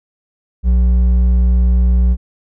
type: tone with hard clipping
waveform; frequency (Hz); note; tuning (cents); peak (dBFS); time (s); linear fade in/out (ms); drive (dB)
sine; 60.8; B1; -26; -10; 0.63-2.17; 50; 5
effects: none